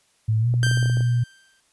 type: tone with pitch glide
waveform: sine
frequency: 110 to 120.65 Hz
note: A2 to B2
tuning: 0 to -40 cents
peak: -17 dBFS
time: 0.28-1.24 s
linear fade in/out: 10 ms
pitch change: +160 cents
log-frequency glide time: 0.4-0.48 s
type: clicks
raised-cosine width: 2 ms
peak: -21 dBFS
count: 10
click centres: 0.54 / 0.631 / 0.667 / 0.713 / 0.773 / 0.828 / 0.858 / 0.898 / 0.971 / 1.007 s
type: tone with exponential decay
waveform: sawtooth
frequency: 1569 Hz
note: G6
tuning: 1 cent sharp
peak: -18 dBFS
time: 0.63-1.6 s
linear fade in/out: 1 ms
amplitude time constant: 210 ms
effects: white hiss -63 dBFS RMS until 1.72 s + resampled to 24000 Hz